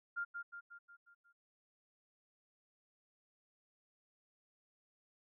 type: tone with echo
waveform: sine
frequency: 1400 Hz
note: F6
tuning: 4 cents sharp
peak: -36 dBFS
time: 0.16-0.25 s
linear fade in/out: 20 ms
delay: 180 ms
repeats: 6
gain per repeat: -5 dB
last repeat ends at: 1.33 s
effects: none